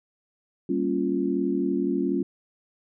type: chord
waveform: sine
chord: G half-diminished seventh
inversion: none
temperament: equal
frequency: 196 / 233.1 / 277.2 / 349.2 Hz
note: G3 / Bb3 / Db4 / F4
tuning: 0 / 0 / 0 / 0 cents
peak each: -29 / -31 / -26 / -27 dBFS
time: 0.69-2.23 s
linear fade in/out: 5 ms
effects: none